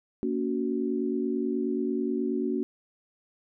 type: chord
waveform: sine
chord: F# major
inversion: first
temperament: equal with one note detuned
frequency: 233.1 / 282.4 / 370 Hz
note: A#3 / C#4 / F#4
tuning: 0 / +32 / 0 cents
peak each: -30 dBFS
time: 0.23-2.63 s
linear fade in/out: 0 ms
effects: none